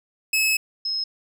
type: tone pair in turn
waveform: sawtooth / sine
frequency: 2585 / 5157 Hz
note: E7 / E8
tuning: -34 / -39 cents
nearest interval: octave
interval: 1195 cents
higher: second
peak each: -15 / -23 dBFS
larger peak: first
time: 0.33-0.57 / 0.85-1.04 s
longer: first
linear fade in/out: 5 ms
effects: none